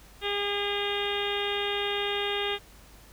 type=harmonic tone; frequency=406.1 Hz; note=G#4; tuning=39 cents flat; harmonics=1 / 2 / 3 / 4 / 5 / 6 / 7 / 8 / 9; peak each=-31 / -36 / -39 / -38 / -37 / -39 / -36 / -36 / -36 dBFS; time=0.21-2.59 s; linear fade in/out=50 ms; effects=added 50 Hz sine -54 dBFS peak until 3.12 s + pink hiss -54 dBFS RMS until 3.12 s